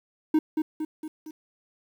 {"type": "tone with echo", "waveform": "triangle", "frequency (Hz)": 311.1, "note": "D#4", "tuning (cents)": 0, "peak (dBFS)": -15, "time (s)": [0.34, 0.39], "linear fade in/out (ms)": 5, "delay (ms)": 230, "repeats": 4, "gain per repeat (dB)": -5, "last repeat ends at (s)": 1.31, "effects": ["9-bit"]}